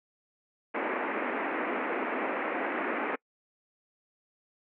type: band-pass noise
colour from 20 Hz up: pink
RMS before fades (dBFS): -32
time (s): 0.74-3.16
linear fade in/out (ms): 10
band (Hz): 240 to 2400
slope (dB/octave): 48
effects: noise-tail reverb RT60 0.1 s tail -26 dB re dry